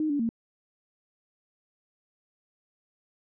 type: tone with pitch steps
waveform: sine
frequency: 309.5 / 288.1 / 229.1 Hz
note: D#4 / D4 / A#3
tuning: -9 / -33 / -30 cents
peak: -24 dBFS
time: 0-0.291 s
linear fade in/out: 2 ms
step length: 97 ms
effects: none